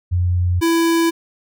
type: tone pair in turn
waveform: sine / square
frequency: 89 / 332.4 Hz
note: F2 / E4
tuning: +33 / +15 cents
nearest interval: octave + major seventh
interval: 2282 cents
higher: second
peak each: -14 dBFS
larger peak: neither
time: 0.11-0.61 / 0.61-1.11 s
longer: neither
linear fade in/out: 20 ms
effects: none